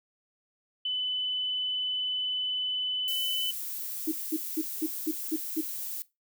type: tone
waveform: sine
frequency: 3008 Hz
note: F#7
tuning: 28 cents sharp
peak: -27 dBFS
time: 0.85-3.51 s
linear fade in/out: 5 ms
type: noise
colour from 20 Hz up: violet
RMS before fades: -36 dBFS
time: 3.08-6.02 s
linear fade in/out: 0 ms
type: tone bursts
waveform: sine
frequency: 315.2 Hz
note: D#4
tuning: 23 cents sharp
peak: -25 dBFS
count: 7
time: 4.07-5.613 s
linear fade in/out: 10 ms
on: 49 ms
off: 200 ms
effects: noise-tail reverb RT60 0.2 s tail -18 dB re dry